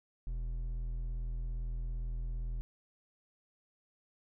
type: tone with hard clipping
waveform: sine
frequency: 41.2 Hz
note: E1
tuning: in tune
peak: -36 dBFS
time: 0.27-2.61 s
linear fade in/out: 0 ms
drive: 6 dB
effects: none